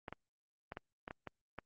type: clicks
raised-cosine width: 0.5 ms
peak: -28 dBFS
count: 8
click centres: 0.082 / 0.126 / 0.721 / 0.771 / 1.079 / 1.109 / 1.273 / 1.587 s
effects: Opus 24 kbps